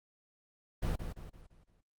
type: noise with echo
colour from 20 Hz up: brown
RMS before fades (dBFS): -32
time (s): 0.82-0.96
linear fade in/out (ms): 10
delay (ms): 170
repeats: 5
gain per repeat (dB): -7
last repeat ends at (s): 1.81
effects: Opus 24 kbps